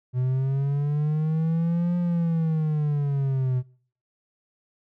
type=linear two-way sweep; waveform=triangle; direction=up then down; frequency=124.8 to 176.3 to 124.8 Hz; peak=-19 dBFS; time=0.13-3.63 s; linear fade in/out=50 ms; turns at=1.97 s; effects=noise-tail reverb RT60 0.5 s tail -22 dB re dry